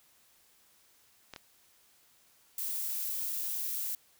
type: clicks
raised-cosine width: 0.2 ms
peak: -26 dBFS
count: 2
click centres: 1.337 / 1.362 s
type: noise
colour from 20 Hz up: violet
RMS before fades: -35 dBFS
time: 2.58-3.95 s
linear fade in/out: 2 ms
effects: white hiss -65 dBFS RMS until 4.19 s

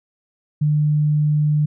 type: tone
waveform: sine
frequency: 150 Hz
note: D3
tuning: 37 cents sharp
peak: -14 dBFS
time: 0.61-1.66 s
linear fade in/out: 10 ms
effects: none

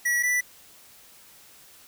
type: tone pair in turn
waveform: square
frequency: 1933 / 1973.6 Hz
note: B6 / B6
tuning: -38 / -2 cents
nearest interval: unison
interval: 36 cents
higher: second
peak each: -22 dBFS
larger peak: neither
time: 0.05-0.23 / 0.23-0.41 s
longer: neither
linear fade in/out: 10 ms
effects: white hiss -52 dBFS RMS until 1.87 s

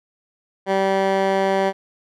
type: tone with band-pass filter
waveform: 15% pulse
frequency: 193.5 Hz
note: G3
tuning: 22 cents flat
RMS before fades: -19 dBFS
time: 0.66-1.73 s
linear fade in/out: 50 ms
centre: 800 Hz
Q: 0.66
effects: none

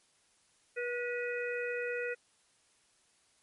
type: harmonic tone with a mistuned harmonic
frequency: 484.5 Hz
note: B4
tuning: 33 cents flat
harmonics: 1 / 3 / 4 / 5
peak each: -35 / -40 / -41 / -42 dBFS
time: 0.76-2.15 s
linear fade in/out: 20 ms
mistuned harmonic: 5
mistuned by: +55 cents
effects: white hiss -69 dBFS RMS until 3.42 s + MP3 48 kbps

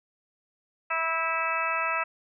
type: harmonic tone with a mistuned harmonic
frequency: 327.1 Hz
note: E4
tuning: 13 cents flat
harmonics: 2 / 3 / 4 / 5 / 6 / 7 / 8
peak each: -35 / -33 / -29 / -36 / -35 / -38 / -31 dBFS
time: 0.9-2.04 s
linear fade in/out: 10 ms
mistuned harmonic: 5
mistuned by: -20 cents
effects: none

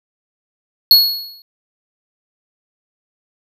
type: tone with exponential decay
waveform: square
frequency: 4341 Hz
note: C#8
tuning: 37 cents flat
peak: -3 dBFS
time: 0.91-1.42 s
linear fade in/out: 1 ms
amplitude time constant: 110 ms
effects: none

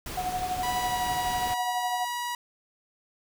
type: noise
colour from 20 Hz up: pink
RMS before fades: -37 dBFS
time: 0.06-1.54 s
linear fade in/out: 2 ms
type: tone with tremolo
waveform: sine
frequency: 733 Hz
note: F#5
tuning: 16 cents flat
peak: -25 dBFS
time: 0.17-2.05 s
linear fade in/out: 5 ms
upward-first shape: triangle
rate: 12 Hz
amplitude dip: 70%
type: tone with pitch glide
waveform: sawtooth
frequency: 980 to 966.5 Hz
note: B5 to B5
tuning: -14 to -38 cents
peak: -26 dBFS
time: 0.63-2.35 s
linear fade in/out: 2 ms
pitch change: -24 cents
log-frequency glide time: 0.77-1.02 s
effects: none

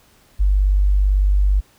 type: tone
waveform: sine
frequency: 49 Hz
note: G1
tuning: in tune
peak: -12 dBFS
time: 0.39-1.61 s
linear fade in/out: 20 ms
effects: pink hiss -54 dBFS RMS until 1.78 s

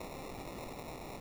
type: noise with sample-and-hold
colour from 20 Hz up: violet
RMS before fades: -45 dBFS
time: 0-1.2 s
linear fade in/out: 5 ms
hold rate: 1575 Hz
effects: none

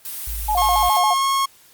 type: noise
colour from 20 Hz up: blue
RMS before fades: -30 dBFS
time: 0.05-0.98 s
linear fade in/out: 2 ms
type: tone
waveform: sine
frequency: 54.8 Hz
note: A1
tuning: 6 cents flat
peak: -26 dBFS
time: 0.27-0.89 s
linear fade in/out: 5 ms
type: tone with vibrato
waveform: sine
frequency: 781 Hz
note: G5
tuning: 7 cents flat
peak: -17 dBFS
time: 0.48-1.14 s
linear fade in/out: 10 ms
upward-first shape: square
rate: 7.2 Hz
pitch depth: 150 cents each way
type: tone with pitch glide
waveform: 45% pulse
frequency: 1079 to 1089 Hz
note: C#6 to C#6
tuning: -47 to -31 cents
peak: -17 dBFS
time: 0.57-1.46 s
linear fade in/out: 10 ms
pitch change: +16 cents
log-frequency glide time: 1.14-1.25 s
effects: white hiss -51 dBFS RMS until 1.73 s + Opus 32 kbps

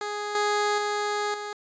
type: tone with level steps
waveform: 15% pulse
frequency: 415.3 Hz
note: G#4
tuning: in tune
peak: -23 / -16 / -19 / -26 dBFS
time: 0.01-1.53 s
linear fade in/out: 2 ms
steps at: 0.35 / 0.78 / 1.34 s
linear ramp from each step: 2 ms
effects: resampled to 16000 Hz

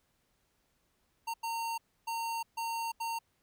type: tone bursts at uneven times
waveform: square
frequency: 917 Hz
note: A#5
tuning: 29 cents flat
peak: -34 dBFS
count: 5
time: 1.27-1.34 / 1.43-1.78 / 2.07-2.43 / 2.57-2.92 / 3-3.19 s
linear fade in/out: 10 ms
effects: pink hiss -75 dBFS RMS until 3.42 s

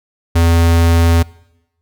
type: tone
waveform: square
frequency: 83.9 Hz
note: E2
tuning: 31 cents sharp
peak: -9 dBFS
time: 0.35-1.23 s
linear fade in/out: 10 ms
effects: noise-tail reverb RT60 0.9 s tail -23 dB re dry

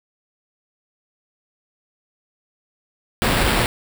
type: noise with sample-and-hold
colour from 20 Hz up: pink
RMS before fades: -18 dBFS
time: 3.22-3.66 s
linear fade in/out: 0 ms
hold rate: 6300 Hz
effects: none

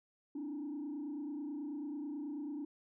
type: tone with frequency modulation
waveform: sine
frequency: 292.7 Hz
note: D4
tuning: 6 cents flat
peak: -37 dBFS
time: 0.35-2.65 s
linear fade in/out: 5 ms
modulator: 29.2 Hz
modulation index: 0.83
effects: tanh soft clip ceiling -36 dBFS

